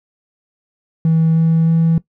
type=tone with pitch steps; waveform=triangle; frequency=162 / 163.13 / 164.26 Hz; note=E3 / E3 / E3; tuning=-30 / -18 / -6 cents; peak=-7 dBFS; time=1.05-1.98 s; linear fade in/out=2 ms; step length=310 ms; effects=noise-tail reverb RT60 0.1 s tail -20 dB re dry + tanh soft clip ceiling -6 dBFS